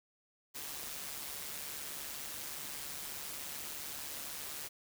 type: noise with amplitude modulation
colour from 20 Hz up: white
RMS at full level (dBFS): -41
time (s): 0.54-4.69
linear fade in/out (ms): 20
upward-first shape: sine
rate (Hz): 145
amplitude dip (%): 50
effects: none